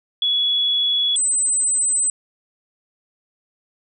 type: tone pair in turn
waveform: sine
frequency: 3383 / 8093 Hz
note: G#7 / B8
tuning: +31 / +41 cents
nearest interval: octave + minor third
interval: 1510 cents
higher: second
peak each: -16 dBFS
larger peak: neither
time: 0.22-1.16 / 1.16-2.1 s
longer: neither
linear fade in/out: 2 ms
effects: none